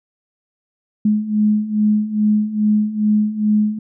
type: beating tone pair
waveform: sine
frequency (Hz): 210.1 / 212.5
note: G#3 / G#3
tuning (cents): +20 / +40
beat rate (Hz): 2.4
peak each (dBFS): -19 / -15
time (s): 1.05-3.79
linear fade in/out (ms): 5
effects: none